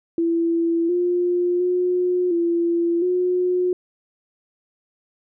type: tone with pitch steps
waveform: sine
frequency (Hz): 334.7 / 353.7 / 360.2 / 340.3 / 361.6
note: E4 / F4 / F#4 / F4 / F#4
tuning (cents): +26 / +22 / -46 / -45 / -40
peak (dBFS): -17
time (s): 0.18-3.73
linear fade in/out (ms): 2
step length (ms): 710
effects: none